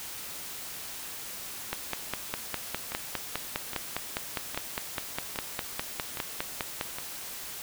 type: two click trains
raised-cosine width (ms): 0.3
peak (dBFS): -19 / -13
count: 6 / 26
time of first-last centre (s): 2.92-6.985 / 1.73-6.811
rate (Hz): 1.23 / 4.92
effects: white hiss -40 dBFS RMS until 7.62 s

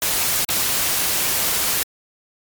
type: noise with dropouts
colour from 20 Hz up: white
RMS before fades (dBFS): -20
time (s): 0.02-1.83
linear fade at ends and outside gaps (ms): 1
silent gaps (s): 0.447-0.488
effects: MP3 96 kbps

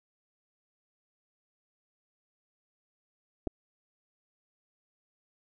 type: clicks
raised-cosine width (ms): 2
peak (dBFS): -19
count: 2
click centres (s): 3.471 / 3.474
effects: none

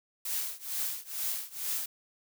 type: noise with tremolo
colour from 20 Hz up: blue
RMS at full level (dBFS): -31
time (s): 0.25-1.86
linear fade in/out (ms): 5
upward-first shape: triangle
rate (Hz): 2.2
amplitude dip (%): 95
effects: none

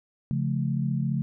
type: chord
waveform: sine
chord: Db augmented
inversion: none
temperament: just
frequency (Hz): 138.59 / 173.24 / 216.5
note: Db3 / F3 / A3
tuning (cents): 0 / -14 / -28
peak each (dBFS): -26 / -30 / -30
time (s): 0.31-1.22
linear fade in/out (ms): 0
effects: none

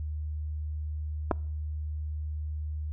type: clicks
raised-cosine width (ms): 1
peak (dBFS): -10 / -16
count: 2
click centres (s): 1.312 / 1.315
effects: noise-tail reverb RT60 0.6 s tail -26 dB re dry + added 76 Hz sine -31 dBFS peak until 2.92 s

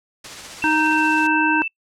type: noise with tremolo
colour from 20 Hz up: white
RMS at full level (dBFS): -33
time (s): 0.24-1.27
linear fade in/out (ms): 5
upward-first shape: sine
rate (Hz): 15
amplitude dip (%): 25
type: tone with pitch glide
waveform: sine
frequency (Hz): 2692 to 2653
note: E7 to E7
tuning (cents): +36 to +10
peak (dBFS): -22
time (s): 0.62-1.68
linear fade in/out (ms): 5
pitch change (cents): -26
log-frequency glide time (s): 0.91-1.24
type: harmonic tone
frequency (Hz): 311.1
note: D#4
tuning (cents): 0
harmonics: 1 / 3 / 5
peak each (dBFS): -20 / -20 / -20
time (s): 0.64-1.62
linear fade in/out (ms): 0
effects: noise-tail reverb RT60 0.1 s tail -26 dB re dry + low-pass 7000 Hz 12 dB/octave

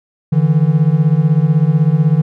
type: beating tone pair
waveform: triangle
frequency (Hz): 146.83 / 162.83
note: D3 / E3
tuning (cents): 0 / -21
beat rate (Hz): 16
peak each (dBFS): -10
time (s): 0.32-2.22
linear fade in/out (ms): 10
effects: none

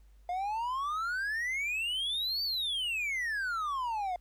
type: exponential two-way sweep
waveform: triangle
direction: up then down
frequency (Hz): 698.5 to 4629 to 698.5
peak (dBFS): -29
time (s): 0.29-4.16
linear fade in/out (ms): 2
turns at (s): 2.43
effects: added 50 Hz sine -55 dBFS peak until 4.2 s + pink hiss -73 dBFS RMS until 4.2 s

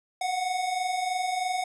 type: tone pair together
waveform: square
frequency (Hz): 716.9 / 740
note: F5 / F#5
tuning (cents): +45 / 0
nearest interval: minor second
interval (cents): 55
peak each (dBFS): -34 / -28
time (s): 0.21-1.64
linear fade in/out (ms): 5
effects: resampled to 24000 Hz

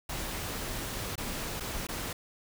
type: noise with dropouts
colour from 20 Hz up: pink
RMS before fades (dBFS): -36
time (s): 0.09-2.13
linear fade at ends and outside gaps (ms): 5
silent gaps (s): 1.156-1.178 / 1.6-1.605 / 1.87-1.887
effects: none

